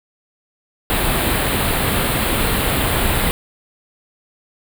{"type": "band-stop noise", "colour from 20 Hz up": "pink", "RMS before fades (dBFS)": -18, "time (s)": [0.9, 3.31], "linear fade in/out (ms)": 0, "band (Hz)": [4200, 8400], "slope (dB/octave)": 48, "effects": []}